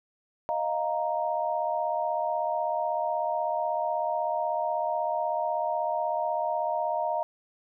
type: chord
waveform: sine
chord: Eb suspended second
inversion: none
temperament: equal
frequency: 622.3 / 698.5 / 932.3 Hz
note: Eb5 / F5 / Bb5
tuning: 0 / 0 / 0 cents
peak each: -30 dBFS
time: 0.49-7.23 s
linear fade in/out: 0 ms
effects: none